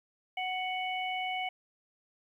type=harmonic tone; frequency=742 Hz; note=F#5; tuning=5 cents sharp; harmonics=1 / 3 / 4; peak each=-34 / -36 / -40 dBFS; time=0.37-1.49 s; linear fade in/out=5 ms; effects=11-bit